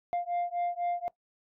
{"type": "beating tone pair", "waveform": "sine", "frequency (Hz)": [698.5, 702.5], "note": ["F5", "F5"], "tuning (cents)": [0, 10], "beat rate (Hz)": 4, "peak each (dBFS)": -30, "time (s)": [0.13, 1.08], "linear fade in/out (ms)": 0, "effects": ["noise-tail reverb RT60 0.1 s tail -20 dB re dry", "tanh soft clip ceiling -26 dBFS"]}